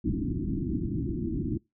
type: low-pass noise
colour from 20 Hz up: white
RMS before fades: -30 dBFS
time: 0.04-1.58 s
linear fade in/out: 10 ms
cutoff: 350 Hz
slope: 96 dB/octave
effects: noise-tail reverb RT60 0.2 s tail -23 dB re dry